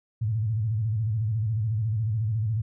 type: tone with vibrato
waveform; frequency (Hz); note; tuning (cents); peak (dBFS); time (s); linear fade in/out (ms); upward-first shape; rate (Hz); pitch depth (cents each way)
sine; 109.5; A2; -8; -23; 0.21-2.62; 10; square; 14; 98
effects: none